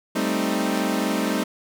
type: chord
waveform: sawtooth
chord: A half-diminished seventh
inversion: third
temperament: equal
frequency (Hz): 196 / 220 / 261.6 / 311.1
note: G3 / A3 / C4 / Eb4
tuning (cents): 0 / 0 / 0 / 0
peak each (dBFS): -23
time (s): 0.15-1.44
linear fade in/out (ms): 10
effects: none